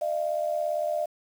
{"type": "tone pair together", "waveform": "sine", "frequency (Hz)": [606, 683.6], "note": ["D#5", "F5"], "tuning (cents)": [-46, -37], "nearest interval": "major second", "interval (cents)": 209, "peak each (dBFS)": [-27, -29], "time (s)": [0.01, 1.06], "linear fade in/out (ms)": 10, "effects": ["8-bit"]}